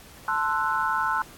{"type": "chord", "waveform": "sine", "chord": "F# half-diminished seventh", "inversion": "first", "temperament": "equal with one note detuned", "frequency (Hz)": [880, 1046.5, 1326.9, 1480], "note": ["A5", "C6", "E6", "F#6"], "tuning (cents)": [0, 0, 11, 0], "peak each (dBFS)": -28, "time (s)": [0.28, 1.22], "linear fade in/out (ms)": 2, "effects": ["pink hiss -48 dBFS RMS until 1.37 s", "AAC 64 kbps"]}